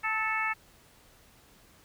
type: harmonic tone with a mistuned harmonic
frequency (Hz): 440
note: A4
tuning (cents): 0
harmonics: 2 / 3 / 4 / 5 / 6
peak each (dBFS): -35 / -33 / -33 / -32 / -37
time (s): 0.03-0.54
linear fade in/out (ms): 20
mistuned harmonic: 3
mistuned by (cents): -23
effects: pink hiss -59 dBFS RMS until 1.84 s